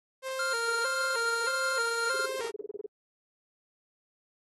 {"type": "tone with vibrato", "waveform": "sawtooth", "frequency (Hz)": 493.9, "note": "B4", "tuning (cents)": 0, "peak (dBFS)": -29, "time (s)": [0.22, 2.52], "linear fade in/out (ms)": 50, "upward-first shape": "square", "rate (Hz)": 1.6, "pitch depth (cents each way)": 110}
{"type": "tone", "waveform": "square", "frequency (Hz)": 1394, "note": "F6", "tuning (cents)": -4, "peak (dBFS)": -30, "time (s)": [0.39, 2.26], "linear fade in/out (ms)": 5}
{"type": "tone bursts", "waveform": "sine", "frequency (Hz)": 415.3, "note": "G#4", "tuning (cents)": 0, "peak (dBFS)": -33, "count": 15, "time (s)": [2.14, 2.863], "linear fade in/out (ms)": 5, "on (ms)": 23, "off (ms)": 27}
{"effects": ["AAC 32 kbps"]}